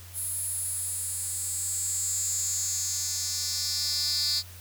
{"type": "tone with high-pass filter sweep", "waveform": "10% pulse", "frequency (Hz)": 295.3, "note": "D4", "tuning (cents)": 10, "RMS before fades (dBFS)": -30, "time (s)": [0.13, 4.43], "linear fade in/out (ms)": 50, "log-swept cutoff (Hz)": [11000, 4700], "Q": 5.1, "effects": ["added 90 Hz sine -45 dBFS peak until 4.6 s", "white hiss -49 dBFS RMS until 4.6 s"]}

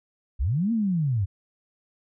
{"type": "linear two-way sweep", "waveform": "sine", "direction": "up then down", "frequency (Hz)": [47.69, 236.5, 88], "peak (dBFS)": -21, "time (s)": [0.39, 1.26], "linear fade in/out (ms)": 20, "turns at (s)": 0.72, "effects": []}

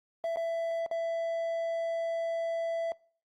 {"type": "tone with dropouts", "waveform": "triangle", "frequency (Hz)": 665, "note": "E5", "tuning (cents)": 15, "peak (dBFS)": -27, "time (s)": [0.24, 2.92], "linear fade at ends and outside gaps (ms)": 1, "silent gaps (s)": [[0.36, 0.37], [0.863, 0.912]], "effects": ["noise-tail reverb RT60 0.5 s tail -25 dB re dry", "Opus 24 kbps"]}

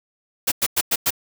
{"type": "noise bursts", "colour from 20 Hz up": "white", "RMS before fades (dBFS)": -19, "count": 5, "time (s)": [0.47, 1.106], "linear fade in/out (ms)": 10, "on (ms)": 48, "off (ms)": 99, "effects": []}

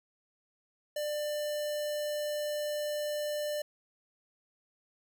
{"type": "tone with notch filter", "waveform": "square", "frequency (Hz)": 595, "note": "D5", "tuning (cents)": 22, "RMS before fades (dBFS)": -34, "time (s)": [0.96, 3.62], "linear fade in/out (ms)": 5, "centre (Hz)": 1400, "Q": 1.4, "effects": []}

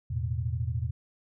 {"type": "chord", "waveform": "sine", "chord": "E suspended fourth", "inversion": "none", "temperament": "equal", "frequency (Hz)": [82.41, 110, 123.47], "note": ["E2", "A2", "B2"], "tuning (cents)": [0, 0, 0], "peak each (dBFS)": -32, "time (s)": [0.1, 0.91], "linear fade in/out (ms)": 10, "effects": []}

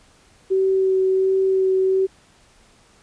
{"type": "tone with vibrato", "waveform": "sine", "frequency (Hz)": 380.3, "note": "F#4", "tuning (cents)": 48, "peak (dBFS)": -15, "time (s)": [0.5, 2.07], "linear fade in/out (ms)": 20, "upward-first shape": "sine", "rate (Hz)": 1.4, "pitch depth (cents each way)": 11, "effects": ["pink hiss -54 dBFS RMS until 3.02 s", "resampled to 22050 Hz"]}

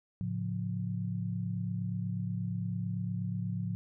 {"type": "chord", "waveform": "sine", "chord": "A augmented", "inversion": "none", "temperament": "equal with one note detuned", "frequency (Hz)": [110, 138.59, 177.77], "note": ["A2", "C#3", "E#3"], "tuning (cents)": [0, 0, 31], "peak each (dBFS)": [-35, -40, -35], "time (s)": [0.21, 3.75], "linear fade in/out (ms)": 0, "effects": []}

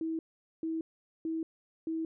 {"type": "tone bursts", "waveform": "sine", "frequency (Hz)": 323.5, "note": "E4", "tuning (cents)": -32, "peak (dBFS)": -31, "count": 4, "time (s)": [0.01, 2.05], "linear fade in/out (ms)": 2, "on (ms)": 180, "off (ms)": 440, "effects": []}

